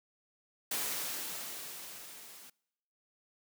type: noise with level ramp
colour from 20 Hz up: white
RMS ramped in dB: -34 to -53 dBFS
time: 0.71-2.5 s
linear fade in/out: 5 ms
effects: noise-tail reverb RT60 0.9 s tail -26 dB re dry + high-pass 150 Hz 12 dB/octave